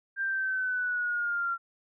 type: linear sweep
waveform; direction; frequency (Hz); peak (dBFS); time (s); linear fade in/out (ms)
sine; down; 1591 to 1369; -27; 0.16-1.58; 50
effects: none